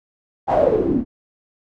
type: noise with low-pass filter sweep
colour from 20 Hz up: white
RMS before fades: -17 dBFS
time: 0.47-1.05 s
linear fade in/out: 50 ms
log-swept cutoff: 810 to 230 Hz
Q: 9.7
effects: none